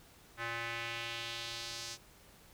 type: tone with band-pass filter sweep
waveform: square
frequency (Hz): 116.54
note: A#2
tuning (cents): 0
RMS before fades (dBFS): -41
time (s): 0.37-1.98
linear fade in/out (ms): 50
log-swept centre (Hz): 1700 to 5700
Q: 1.8
effects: pink hiss -60 dBFS RMS until 2.53 s